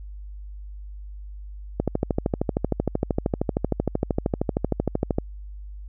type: click train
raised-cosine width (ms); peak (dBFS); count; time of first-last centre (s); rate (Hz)
2; -8; 45; 1.8-5.185; 13
effects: added 50 Hz sine -35 dBFS peak until 5.88 s